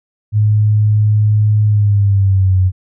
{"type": "tone with pitch glide", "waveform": "sine", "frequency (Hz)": [106.1, 92.9], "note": ["G#2", "F#2"], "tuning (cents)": [38, 7], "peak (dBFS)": -8, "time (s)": [0.32, 2.72], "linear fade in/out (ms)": 50, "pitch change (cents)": -231, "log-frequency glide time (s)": [1.65, 2.6], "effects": []}